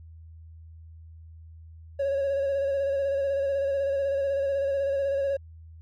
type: tone with vibrato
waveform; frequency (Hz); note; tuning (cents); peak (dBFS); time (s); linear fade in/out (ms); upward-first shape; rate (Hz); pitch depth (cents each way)
triangle; 552; C#5; -7; -21; 1.99-5.37; 10; square; 16; 24
effects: tanh soft clip ceiling -18 dBFS + added 81 Hz sine -44 dBFS peak until 5.81 s